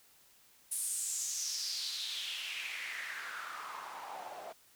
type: noise with band-pass filter sweep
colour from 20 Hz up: white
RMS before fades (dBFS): -40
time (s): 0.71-4.53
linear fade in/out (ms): 10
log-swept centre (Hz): 10000 to 620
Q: 4.4
effects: white hiss -64 dBFS RMS until 4.75 s